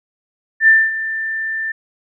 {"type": "tone with ADSR envelope", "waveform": "sine", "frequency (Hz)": 1781, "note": "A6", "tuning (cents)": 21, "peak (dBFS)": -5, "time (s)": [0.6, 1.72], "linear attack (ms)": 76, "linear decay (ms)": 230, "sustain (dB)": -14, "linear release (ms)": 6, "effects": []}